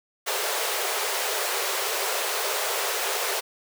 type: high-pass noise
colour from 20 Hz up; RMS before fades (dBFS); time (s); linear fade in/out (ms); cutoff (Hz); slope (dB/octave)
pink; -27; 0.26-3.41; 20; 380; 96
effects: none